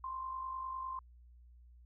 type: tone with amplitude modulation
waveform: sine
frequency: 1047 Hz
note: C6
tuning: 1 cent sharp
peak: -36 dBFS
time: 0.04-0.99 s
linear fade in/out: 2 ms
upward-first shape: sine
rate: 49.9 Hz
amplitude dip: 50%
effects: added 60 Hz sine -56 dBFS peak until 1.85 s